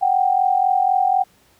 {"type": "tone pair together", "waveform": "sine", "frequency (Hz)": [740, 784], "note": ["F#5", "G5"], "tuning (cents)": [0, 0], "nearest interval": "minor second", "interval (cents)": 100, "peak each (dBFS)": -17, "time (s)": [0.01, 1.24], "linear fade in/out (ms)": 20, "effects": ["pink hiss -56 dBFS RMS until 1.59 s", "high-pass 60 Hz 12 dB/octave"]}